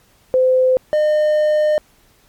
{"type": "tone pair in turn", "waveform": ["sine", "triangle"], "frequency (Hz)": [514, 607.7], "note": ["C5", "D#5"], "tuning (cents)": [-31, -41], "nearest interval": "minor third", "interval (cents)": 290, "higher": "second", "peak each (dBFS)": -10, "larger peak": "neither", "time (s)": [[0.34, 0.77], [0.93, 1.78]], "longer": "second", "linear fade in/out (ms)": 0, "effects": ["pink hiss -54 dBFS RMS until 2.28 s", "MP3 96 kbps"]}